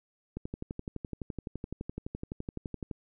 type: click train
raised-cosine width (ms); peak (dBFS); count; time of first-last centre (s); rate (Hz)
3; -23; 31; 0.37-2.912; 11.8
effects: none